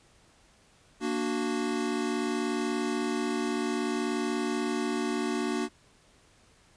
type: chord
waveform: square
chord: Bb augmented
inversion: none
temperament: equal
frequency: 233.1 / 293.7 / 370 Hz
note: Bb3 / D4 / F#4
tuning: 0 / 0 / 0 cents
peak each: -33 dBFS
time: 1-5.69 s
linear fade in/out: 50 ms
effects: pink hiss -61 dBFS RMS until 6.76 s + resampled to 22050 Hz